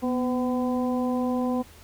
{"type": "harmonic tone with a mistuned harmonic", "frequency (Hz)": 253.2, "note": "B3", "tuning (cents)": 43, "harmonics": [1, 2, 3, 4], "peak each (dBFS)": [-24, -30, -34, -36], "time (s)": [0.02, 1.63], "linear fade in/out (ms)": 20, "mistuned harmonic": 1, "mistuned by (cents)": -44, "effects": ["added 78 Hz sine -51 dBFS peak until 1.83 s", "pink hiss -51 dBFS RMS until 1.83 s"]}